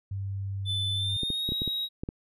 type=tone; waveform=sine; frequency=98 Hz; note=G2; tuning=in tune; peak=-30 dBFS; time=0.11-1.17 s; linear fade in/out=5 ms
type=tone with pitch glide; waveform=triangle; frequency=3514 to 3810 Hz; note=A7 to A#7; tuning=-3 to +37 cents; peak=-27 dBFS; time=0.65-1.89 s; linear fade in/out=50 ms; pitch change=+140 cents; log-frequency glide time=0.94-1.51 s
type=clicks; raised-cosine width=3 ms; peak=-20 dBFS; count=8; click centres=1.233 / 1.303 / 1.49 / 1.521 / 1.619 / 1.677 / 2.035 / 2.089 s
effects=none